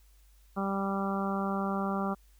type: harmonic tone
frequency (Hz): 196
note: G3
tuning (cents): 0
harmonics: 1 / 2 / 3 / 4 / 5 / 6 / 7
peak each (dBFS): -31 / -38 / -39 / -37 / -42 / -37 / -41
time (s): 0.56-2.15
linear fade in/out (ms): 20
effects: added 50 Hz sine -57 dBFS peak until 2.39 s + white hiss -68 dBFS RMS until 2.39 s